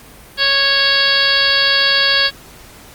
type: harmonic tone with a mistuned harmonic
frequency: 552 Hz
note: C#5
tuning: 7 cents flat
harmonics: 1 / 2 / 3 / 4 / 5 / 6 / 7 / 8 / 9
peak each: -25 / -25 / -16 / -25 / -22 / -18 / -21 / -16 / -25 dBFS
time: 0.37-2.31 s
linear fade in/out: 50 ms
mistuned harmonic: 8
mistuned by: +30 cents
effects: pink hiss -40 dBFS RMS until 2.94 s + Opus 48 kbps